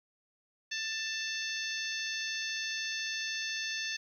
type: harmonic tone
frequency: 886 Hz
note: A5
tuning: 12 cents sharp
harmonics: 2 / 3 / 4 / 5 / 6 / 7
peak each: -38 / -40 / -41 / -42 / -43 / -43 dBFS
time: 0.71-3.97 s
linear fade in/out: 10 ms
effects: 11-bit